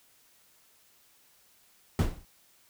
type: noise with exponential decay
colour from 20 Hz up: brown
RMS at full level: -18 dBFS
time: 1.99-2.25 s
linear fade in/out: 1 ms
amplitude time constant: 55 ms
effects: white hiss -63 dBFS RMS until 2.69 s